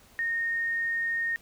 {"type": "tone", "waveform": "sine", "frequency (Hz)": 1846, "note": "A#6", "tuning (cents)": -17, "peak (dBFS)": -26, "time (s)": [0.19, 1.36], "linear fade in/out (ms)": 0, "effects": ["pink hiss -57 dBFS RMS until 1.41 s"]}